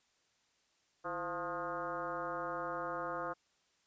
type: tone with frequency modulation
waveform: sine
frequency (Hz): 880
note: A5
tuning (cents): 0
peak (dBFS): -36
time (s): 1.04-3.34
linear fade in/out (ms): 20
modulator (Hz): 182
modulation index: 2.9
effects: white hiss -74 dBFS RMS until 3.86 s + resampled to 16000 Hz